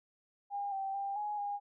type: tone with pitch steps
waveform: sine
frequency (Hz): 807 / 778 / 794 / 835 / 814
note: G#5 / G5 / G5 / G#5 / G#5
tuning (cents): -50 / -13 / +22 / +9 / -35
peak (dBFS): -34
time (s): 0.5-1.6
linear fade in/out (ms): 50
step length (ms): 220
effects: none